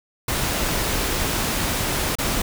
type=noise with dropouts; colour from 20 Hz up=pink; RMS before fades=-23 dBFS; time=0.28-2.42 s; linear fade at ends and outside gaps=5 ms; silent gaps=2.154-2.185 s; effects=none